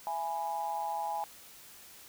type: tone with amplitude modulation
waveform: sine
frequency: 830.6 Hz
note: G#5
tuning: in tune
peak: -28 dBFS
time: 0.07-1.24 s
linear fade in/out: 0 ms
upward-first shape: sine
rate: 159 Hz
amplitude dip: 85%
effects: white hiss -53 dBFS RMS until 2.08 s